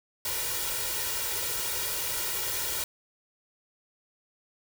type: noise with comb filter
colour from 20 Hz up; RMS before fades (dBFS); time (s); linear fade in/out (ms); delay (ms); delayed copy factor
white; -31; 0.25-2.84; 2; 2.1; +0.85
effects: none